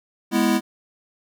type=chord; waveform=square; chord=E major; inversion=first; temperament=equal; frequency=207.7 / 246.9 / 329.6 Hz; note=G#3 / B3 / E4; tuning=0 / 0 / 0 cents; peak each=-22 / -22 / -22 dBFS; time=0.31-0.61 s; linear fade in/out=50 ms; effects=none